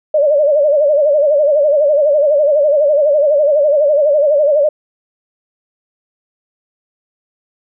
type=tone with vibrato; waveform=sine; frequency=587.3 Hz; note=D5; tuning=in tune; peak=-8 dBFS; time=0.14-4.69 s; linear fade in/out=5 ms; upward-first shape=sine; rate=12 Hz; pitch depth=99 cents each way; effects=none